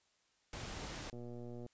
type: noise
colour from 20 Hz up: pink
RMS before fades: -45 dBFS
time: 0.53-1.1 s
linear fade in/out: 2 ms
type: click train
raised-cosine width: 2 ms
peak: -36 dBFS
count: 65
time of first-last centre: 1.13-1.663 s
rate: 120 Hz
effects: white hiss -75 dBFS RMS until 1.73 s + resampled to 16000 Hz